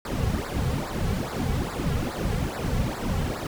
brown noise with flanger, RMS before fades -27 dBFS, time 0.05-3.47 s, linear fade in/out 2 ms, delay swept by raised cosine 0.32 to 3.32 ms, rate 2.4 Hz, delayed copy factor -0.9, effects none

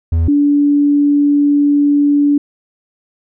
triangle / sine tone pair in turn, 82.41 / 288.7 Hz, E2 / D4, 0 / -30 cents, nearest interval octave + minor seventh, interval 2170 cents, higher second, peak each -8 dBFS, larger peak neither, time 0.12-0.28 / 0.28-2.38 s, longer second, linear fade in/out 5 ms, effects none

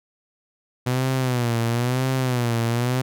sawtooth tone with vibrato, 123.4 Hz, B2, 1 cent flat, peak -16 dBFS, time 0.86-3.02 s, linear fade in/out 10 ms, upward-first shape sine, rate 1 Hz, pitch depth 110 cents each way, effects none

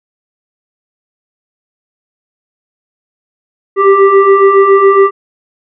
sine tone with frequency modulation, 395.1 Hz, G4, 14 cents sharp, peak -3 dBFS, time 3.76-5.11 s, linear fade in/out 50 ms, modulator 783 Hz, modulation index 1.1, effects none

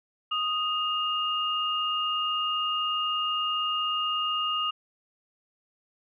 sine tone pair together, 1244.5 / 2834 Hz, D#6 / F7, 0 / +25 cents, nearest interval octave + major second, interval 1425 cents, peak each -28 dBFS, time 0.31-4.71 s, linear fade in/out 10 ms, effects none

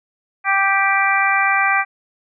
harmonic tone, 392 Hz, G4, in tune, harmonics 2 / 3 / 4 / 5 / 6, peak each -20 / -20 / -20 / -20 / -20 dBFS, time 0.44-1.85 s, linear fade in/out 50 ms, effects none

